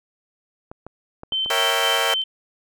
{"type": "clicks", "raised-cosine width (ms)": 1, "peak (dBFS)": -22, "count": 5, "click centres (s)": [0.715, 0.866, 1.234, 1.322, 1.461]}
{"type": "tone with tremolo", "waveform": "sine", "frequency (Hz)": 3092, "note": "G7", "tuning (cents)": -24, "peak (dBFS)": -20, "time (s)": [1.32, 2.24], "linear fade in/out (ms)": 5, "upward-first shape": "square", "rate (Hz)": 3.9, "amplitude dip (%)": 40}
{"type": "chord", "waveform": "15% pulse", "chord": "A# diminished seventh", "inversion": "none", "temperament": "equal", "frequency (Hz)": [466.2, 554.4, 659.3, 784], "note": ["A#4", "C#5", "E5", "G5"], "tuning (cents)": [0, 0, 0, 0], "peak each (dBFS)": -19, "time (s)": [1.5, 2.14], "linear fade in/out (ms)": 2}
{"effects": []}